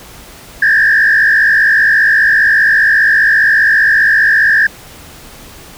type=tone with frequency modulation; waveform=sine; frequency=1706 Hz; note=G#6; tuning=46 cents sharp; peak=-5 dBFS; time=0.62-4.67 s; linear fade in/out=5 ms; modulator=55 Hz; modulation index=1.9; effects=tanh soft clip ceiling -2 dBFS + pink hiss -35 dBFS RMS until 5.77 s